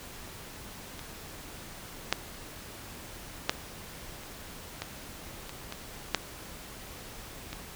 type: clicks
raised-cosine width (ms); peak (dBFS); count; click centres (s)
0.2; -24 / -6 / -6 / -30 / -16 / -23 / -19 / -6 / -20; 9; 0.993 / 2.126 / 3.495 / 4.235 / 4.82 / 5.494 / 5.724 / 6.147 / 7.53
effects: pink hiss -45 dBFS RMS until 7.75 s